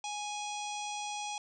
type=harmonic tone with a mistuned harmonic; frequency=830.6 Hz; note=G#5; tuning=in tune; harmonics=1 / 3 / 4 / 5 / 6 / 7 / 8 / 9 / 10; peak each=-38 / -44 / -45 / -51 / -52 / -45 / -54 / -52 / -52 dBFS; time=0.04-1.38 s; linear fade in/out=2 ms; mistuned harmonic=9; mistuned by=-45 cents; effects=none